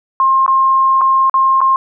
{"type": "tone with dropouts", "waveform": "sine", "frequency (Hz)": 1064, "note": "C6", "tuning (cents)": 29, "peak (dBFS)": -8, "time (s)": [0.2, 1.76], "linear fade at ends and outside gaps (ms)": 1, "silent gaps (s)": [[0.463, 0.479], [1.011, 1.015], [1.297, 1.341], [1.606, 1.614]], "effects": []}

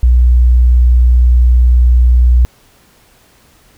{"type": "tone", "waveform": "sine", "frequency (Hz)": 61, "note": "B1", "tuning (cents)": -21, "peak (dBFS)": -4, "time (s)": [0.03, 2.45], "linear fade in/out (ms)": 0, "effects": ["pink hiss -48 dBFS RMS until 3.77 s"]}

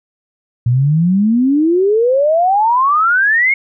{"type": "exponential sweep", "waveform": "sine", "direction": "up", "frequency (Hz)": [116.3, 2200], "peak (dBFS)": -9, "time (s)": [0.66, 3.54], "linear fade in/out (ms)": 5, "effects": []}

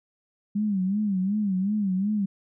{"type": "tone with vibrato", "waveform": "sine", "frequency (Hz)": 198.5, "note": "G3", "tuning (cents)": 22, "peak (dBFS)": -22, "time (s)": [0.55, 2.26], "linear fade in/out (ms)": 10, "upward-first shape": "sine", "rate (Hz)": 2.7, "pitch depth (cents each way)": 130, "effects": []}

